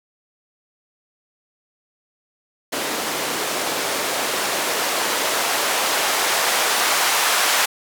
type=noise with band-pass filter sweep; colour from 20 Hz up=blue; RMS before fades=-21 dBFS; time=2.72-7.66 s; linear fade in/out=10 ms; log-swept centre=330 to 860 Hz; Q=0.9; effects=none